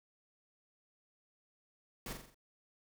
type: noise with echo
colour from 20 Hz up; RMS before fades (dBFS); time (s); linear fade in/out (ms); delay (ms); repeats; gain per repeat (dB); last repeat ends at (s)
pink; -43; 2.06-2.13; 2; 43; 5; -5; 2.345
effects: none